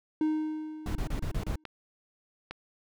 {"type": "tone with exponential decay", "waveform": "triangle", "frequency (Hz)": 310, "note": "D#4", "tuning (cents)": -6, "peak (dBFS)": -21, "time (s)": [0.21, 1.64], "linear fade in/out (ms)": 2, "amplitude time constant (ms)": 310}
{"type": "noise bursts", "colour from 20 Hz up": "brown", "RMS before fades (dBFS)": -31, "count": 6, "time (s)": [0.86, 1.557], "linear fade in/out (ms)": 2, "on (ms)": 92, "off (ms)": 29}
{"type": "clicks", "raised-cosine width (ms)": 0.3, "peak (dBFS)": -22, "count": 2, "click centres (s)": [1.653, 2.51]}
{"effects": []}